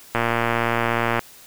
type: click train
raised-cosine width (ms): 0.5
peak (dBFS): -5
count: 123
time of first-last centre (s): 0.15-1.193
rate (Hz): 117
effects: white hiss -46 dBFS RMS until 1.46 s